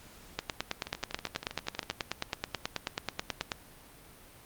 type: two click trains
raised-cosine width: 0.2 ms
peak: -13 / -21 dBFS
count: 30 / 14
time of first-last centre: 0.39-3.518 / 0.87-1.91 s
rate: 9.27 / 12.5 Hz
effects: pink hiss -54 dBFS RMS until 4.45 s + Opus 48 kbps